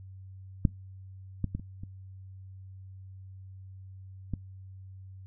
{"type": "clicks", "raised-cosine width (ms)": 5, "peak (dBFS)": [-9, -16, -20, -29, -29, -19], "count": 6, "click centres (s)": [0.652, 1.443, 1.55, 1.596, 1.835, 4.337], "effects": ["noise-tail reverb RT60 0.2 s tail -24 dB re dry", "added 95 Hz sine -44 dBFS peak until 5.26 s"]}